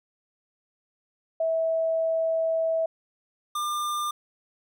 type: tone pair in turn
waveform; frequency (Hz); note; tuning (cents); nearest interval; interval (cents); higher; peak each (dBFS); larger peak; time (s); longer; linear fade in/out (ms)
sine / square; 651 / 1198.1; E5 / D6; -22 / +34; major seventh; 1056; second; -22 / -27; first; 1.4-2.86 / 3.55-4.11; first; 5
effects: none